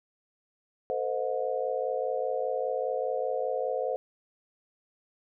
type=tone cluster; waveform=sine; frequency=448 / 513 / 622 / 721 Hz; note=A4 / C5 / D#5 / F#5; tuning=+31 / -34 / -1 / -45 cents; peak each=-34 / -30 / -35 / -35 dBFS; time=0.9-3.96 s; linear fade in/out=0 ms; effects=none